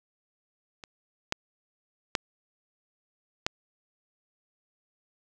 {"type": "clicks", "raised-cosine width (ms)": 0.2, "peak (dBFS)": [-25, -9, -7, -8], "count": 4, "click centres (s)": [0.838, 1.324, 2.152, 3.465], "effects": []}